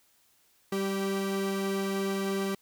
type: tone pair together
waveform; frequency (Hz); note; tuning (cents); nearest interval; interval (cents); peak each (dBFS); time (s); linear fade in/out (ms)
45% pulse; 196 / 388.8; G3 / G4; 0 / -14; octave; 1186; -31 / -31; 0.72-2.55; 5
effects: white hiss -66 dBFS RMS until 2.61 s